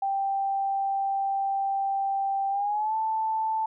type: tone with pitch glide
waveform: sine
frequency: 785 to 881.1 Hz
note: G5 to A5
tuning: +2 to +2 cents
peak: -24 dBFS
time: 0.02-3.66 s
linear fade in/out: 5 ms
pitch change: +200 cents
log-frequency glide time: 2.5-2.95 s
effects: none